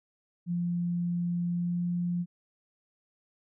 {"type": "tone with pitch glide", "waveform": "sine", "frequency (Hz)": [173.9, 175.01], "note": ["F3", "F3"], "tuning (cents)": [-7, 4], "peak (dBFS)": -27, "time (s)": [0.46, 2.26], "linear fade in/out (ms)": 50, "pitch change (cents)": 11, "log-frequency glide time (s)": [1.51, 1.84], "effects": []}